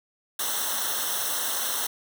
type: noise with comb filter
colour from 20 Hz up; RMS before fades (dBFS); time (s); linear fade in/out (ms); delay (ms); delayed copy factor
white; -28; 0.39-1.87; 5; 0.42; -0.9
effects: none